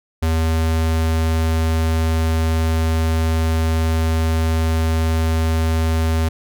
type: tone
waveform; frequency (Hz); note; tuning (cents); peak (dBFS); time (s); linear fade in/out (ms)
square; 80.8; E2; -34; -16; 0.22-6.29; 10
effects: none